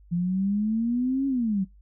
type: exponential two-way sweep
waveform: sine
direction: up then down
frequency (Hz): 170 to 277.2 to 183.6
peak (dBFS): -22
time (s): 0.11-1.65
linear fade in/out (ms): 20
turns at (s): 1.27
effects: noise-tail reverb RT60 0.2 s tail -24 dB re dry + added 50 Hz sine -50 dBFS peak until 1.81 s